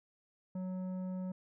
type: tone with tanh clipping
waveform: sine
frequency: 185 Hz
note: F#3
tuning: in tune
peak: -38 dBFS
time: 0.55-1.32 s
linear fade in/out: 5 ms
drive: 10 dB
effects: none